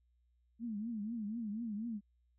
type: tone with vibrato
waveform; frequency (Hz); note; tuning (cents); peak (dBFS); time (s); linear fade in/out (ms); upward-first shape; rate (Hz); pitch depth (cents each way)
sine; 220; A3; 0; -37; 0.59-2.01; 50; triangle; 4.1; 170
effects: added 60 Hz sine -70 dBFS peak until 2.38 s